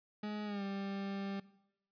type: tone with pitch glide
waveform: 40% pulse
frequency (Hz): 210 to 197.07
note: G#3 to G3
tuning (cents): +19 to +9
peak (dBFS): -37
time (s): 0.23-1.4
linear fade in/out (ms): 5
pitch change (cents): -110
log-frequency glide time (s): 0.45-0.63
effects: noise-tail reverb RT60 0.8 s tail -19 dB re dry + resampled to 11025 Hz